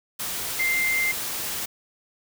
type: tone in noise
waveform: sine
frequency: 2093 Hz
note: C7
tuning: in tune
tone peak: -21 dBFS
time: 0.59-1.12 s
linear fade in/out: 10 ms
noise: white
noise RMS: -30 dBFS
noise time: 0.19-1.66 s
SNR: +6 dB
effects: none